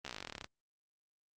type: slowing click train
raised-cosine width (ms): 0.2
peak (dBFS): -24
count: 19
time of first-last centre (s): 0.05-0.444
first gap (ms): 14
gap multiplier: 1.05
effects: Opus 32 kbps